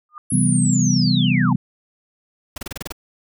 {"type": "tone with exponential growth", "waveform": "sine", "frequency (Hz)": 1217, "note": "D#6", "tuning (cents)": -39, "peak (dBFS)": -29, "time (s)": [0.09, 0.18], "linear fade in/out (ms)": 1, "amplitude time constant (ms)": 19}
{"type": "linear sweep", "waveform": "sine", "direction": "down", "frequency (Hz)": [10910, 784], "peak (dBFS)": -22, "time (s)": [0.3, 1.53], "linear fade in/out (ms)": 5}
{"type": "chord", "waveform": "sine", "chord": "C major seventh", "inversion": "none", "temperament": "equal with one note detuned", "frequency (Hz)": [130.81, 164.81, 193.97, 246.9], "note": ["C3", "E3", "G3", "B3"], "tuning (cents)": [0, 0, -18, 0], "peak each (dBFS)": -20, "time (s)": [0.32, 1.56], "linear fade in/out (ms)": 5}
{"type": "noise bursts", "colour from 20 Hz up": "pink", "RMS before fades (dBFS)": -29, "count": 8, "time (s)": [2.56, 2.923], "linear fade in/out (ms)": 5, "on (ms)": 20, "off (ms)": 29}
{"effects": []}